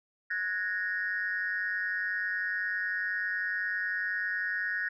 sine tone cluster, 1467 / 1665 / 1853 Hz, F#6 / G#6 / A#6, -15 / +4 / -11 cents, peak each -35 / -33 / -32 dBFS, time 0.3-4.89 s, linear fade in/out 10 ms, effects tanh soft clip ceiling -21 dBFS

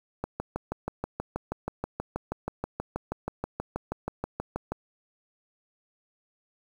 click train, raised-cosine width 1 ms, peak -16 dBFS, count 29, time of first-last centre 0.24-4.72 s, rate 6.25 Hz, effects 8-bit

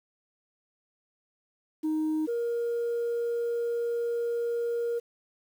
sine tone pair in turn, 311.6 / 470.8 Hz, D#4 / A#4, +3 / +17 cents, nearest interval perfect fifth, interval 714 cents, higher second, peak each -23 / -25 dBFS, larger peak first, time 1.83-2.27 / 2.27-5 s, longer second, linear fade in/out 20 ms, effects tanh soft clip ceiling -24 dBFS + 9-bit

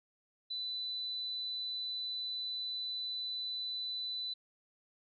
sine tone, 3993 Hz, B7, 18 cents sharp, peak -36 dBFS, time 0.5-4.34 s, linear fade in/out 10 ms, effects none

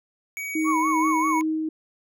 square tone with pitch glide, 2260 to 2216 Hz, C#7 to C#7, +33 to -1 cents, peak -30 dBFS, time 0.37-1.41 s, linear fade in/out 0 ms, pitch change -34 cents, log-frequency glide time 0.5-0.84 s
sine tone with tremolo, 314.8 Hz, D#4, 20 cents sharp, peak -21 dBFS, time 0.55-1.69 s, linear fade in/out 5 ms, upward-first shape sine, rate 2.5 Hz, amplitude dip 30%
sine tone with vibrato, 1046.5 Hz, C6, in tune, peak -21 dBFS, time 0.64-1.43 s, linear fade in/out 50 ms, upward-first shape sine, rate 5.1 Hz, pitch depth 150 cents each way
effects none

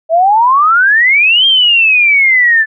sine exponential two-way sweep, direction up then down, 634 to 3220 to 1737 Hz, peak -5 dBFS, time 0.09-2.66 s, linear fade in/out 50 ms, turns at 1.46 s, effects none

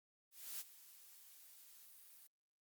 blue noise with ADSR envelope, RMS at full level -45 dBFS, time 0.31-2.27 s, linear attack 290 ms, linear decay 30 ms, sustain -16 dB, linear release 4 ms, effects Opus 48 kbps

